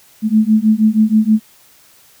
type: beating tone pair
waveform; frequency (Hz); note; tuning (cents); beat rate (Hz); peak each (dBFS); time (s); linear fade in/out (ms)
sine; 213.9 / 220.2; A3 / A3; -49 / +2; 6.3; -12; 0.22-1.4; 50
effects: white hiss -48 dBFS RMS until 2.2 s